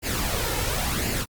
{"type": "noise with flanger", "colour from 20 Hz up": "pink", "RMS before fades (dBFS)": -26, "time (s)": [0.02, 1.26], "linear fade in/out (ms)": 50, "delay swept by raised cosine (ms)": [0.41, 2.31], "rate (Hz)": 0.94, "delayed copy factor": 0.55, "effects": ["Opus 48 kbps"]}